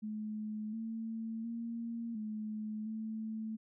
sine tone with pitch steps, 214.1 / 224.6 / 231.8 / 214.7 / 219.7 Hz, A3 / A3 / A#3 / A3 / A3, -47 / +36 / -10 / -42 / -2 cents, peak -37 dBFS, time 0.02-3.57 s, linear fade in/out 20 ms, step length 710 ms, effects none

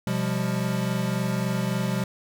square tone cluster, 127.7 / 176.4 / 200 Hz, C3 / F3 / G3, -42 / +18 / +35 cents, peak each -29 dBFS, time 0.07-2.04 s, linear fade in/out 2 ms, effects none

